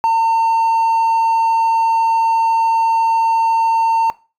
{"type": "tone", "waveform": "triangle", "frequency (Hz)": 907, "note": "A#5", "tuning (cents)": -48, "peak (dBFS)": -8, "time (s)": [0.04, 4.1], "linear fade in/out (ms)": 0, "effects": ["noise-tail reverb RT60 0.3 s tail -20 dB re dry", "tanh soft clip ceiling -6 dBFS"]}